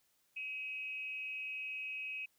sine tone with frequency modulation, 2543 Hz, D#7, 37 cents sharp, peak -39 dBFS, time 0.36-2.26 s, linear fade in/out 10 ms, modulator 242 Hz, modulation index 0.45, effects white hiss -75 dBFS RMS until 2.38 s

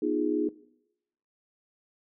sine chord, F half-diminished seventh, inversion second, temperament equal with one note detuned, 246.9 / 309 / 349.2 / 415.3 Hz, Cb4 / Eb4 / F4 / Ab4, 0 / -12 / 0 / 0 cents, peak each -34 / -28 / -31 / -30 dBFS, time 0.02-0.49 s, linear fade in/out 5 ms, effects noise-tail reverb RT60 0.8 s tail -19 dB re dry

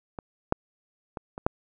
clicks, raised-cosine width 1 ms, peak -21 / -7 / -20 / -22 / -7 dBFS, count 5, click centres 0.188 / 0.524 / 1.172 / 1.379 / 1.465 s, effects none

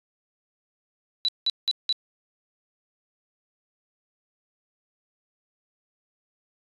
sine tone bursts, 3951 Hz, B7, in tune, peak -20 dBFS, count 4, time 1.25-1.926 s, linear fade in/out 0 ms, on 34 ms, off 180 ms, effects resampled to 24000 Hz

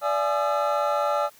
triangle tone cluster, 583 / 678 / 840 / 1219 / 1339 Hz, D5 / E5 / G#5 / D#6 / E6, -13 / +49 / +19 / -36 / +27 cents, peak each -23 / -29 / -26 / -28 / -27 dBFS, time 0.01-1.3 s, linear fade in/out 50 ms, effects white hiss -54 dBFS RMS until 1.39 s

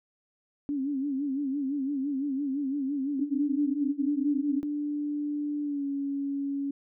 sine tone with vibrato, 277.2 Hz, C#4, in tune, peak -27 dBFS, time 0.69-4.63 s, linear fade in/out 0 ms, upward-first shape sine, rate 5.9 Hz, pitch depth 97 cents each way
sine tone with pitch glide, 293.7 to 279.5 Hz, D4 to C#4, 0 to +14 cents, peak -28 dBFS, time 3.19-6.71 s, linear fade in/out 5 ms, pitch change -86 cents, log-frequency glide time 5.63-5.84 s
effects none

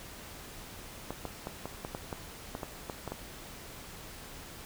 clicks, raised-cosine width 1 ms, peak -22 dBFS, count 12, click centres 1.106 / 1.253 / 1.471 / 1.656 / 1.849 / 1.949 / 2.128 / 2.551 / 2.632 / 2.898 / 3.077 / 3.12 s, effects pink hiss -47 dBFS RMS until 4.65 s

